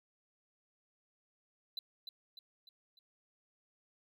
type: tone with echo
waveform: triangle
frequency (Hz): 3997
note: B7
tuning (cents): +20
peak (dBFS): -36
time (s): 1.77-1.79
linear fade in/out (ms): 2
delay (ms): 300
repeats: 4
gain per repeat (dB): -6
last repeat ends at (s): 2.99
effects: none